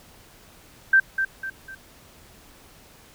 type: tone with echo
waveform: sine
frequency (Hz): 1565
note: G6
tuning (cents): -3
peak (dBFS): -12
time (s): 0.93-1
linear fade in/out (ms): 5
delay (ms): 250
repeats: 3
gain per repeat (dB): -8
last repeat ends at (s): 1.75
effects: pink hiss -51 dBFS RMS until 3.14 s